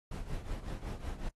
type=noise with tremolo; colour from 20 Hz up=brown; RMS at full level=-36 dBFS; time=0.11-1.29 s; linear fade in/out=5 ms; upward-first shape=triangle; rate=5.4 Hz; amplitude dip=80%; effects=noise-tail reverb RT60 0.1 s tail -23 dB re dry + AAC 32 kbps